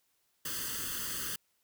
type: noise with comb filter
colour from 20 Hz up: white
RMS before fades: -37 dBFS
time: 0.45-1.36 s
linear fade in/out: 5 ms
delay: 0.64 ms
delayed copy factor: +0.9
effects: white hiss -75 dBFS RMS until 1.63 s